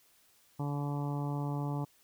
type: harmonic tone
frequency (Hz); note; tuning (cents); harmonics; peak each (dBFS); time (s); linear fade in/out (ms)
143.9; D3; -35; 1 / 2 / 3 / 4 / 5 / 6 / 7 / 8; -33 / -39 / -46 / -48 / -47 / -44 / -49 / -51; 0.59-1.85; 10
effects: white hiss -66 dBFS RMS until 2.03 s